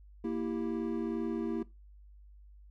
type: chord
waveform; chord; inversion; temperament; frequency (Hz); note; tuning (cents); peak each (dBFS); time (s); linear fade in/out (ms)
triangle; E diminished; second; equal; 233.1 / 329.6 / 392; Bb3 / E4 / G4; 0 / 0 / 0; -33 / -33 / -37; 0.24-1.63; 5
effects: noise-tail reverb RT60 0.2 s tail -18 dB re dry + added 50 Hz sine -52 dBFS peak until 2.7 s